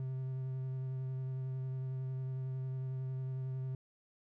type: tone with vibrato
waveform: triangle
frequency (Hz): 130.81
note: C3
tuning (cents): 0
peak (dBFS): -34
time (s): 0-3.75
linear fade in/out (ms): 2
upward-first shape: sine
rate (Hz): 11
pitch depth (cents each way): 14
effects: none